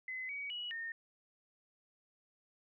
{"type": "tone with pitch steps", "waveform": "sine", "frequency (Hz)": [2035, 2261, 2923, 1832], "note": ["C7", "C#7", "F#7", "A#6"], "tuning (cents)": [-49, 34, -22, -31], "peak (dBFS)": -39, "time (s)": [0.08, 0.92], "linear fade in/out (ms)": 2, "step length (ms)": 210, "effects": []}